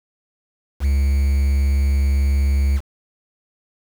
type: tone with quantisation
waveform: triangle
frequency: 69.3 Hz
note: C#2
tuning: in tune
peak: -12 dBFS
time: 0.8-2.81 s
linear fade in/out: 50 ms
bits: 6
effects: none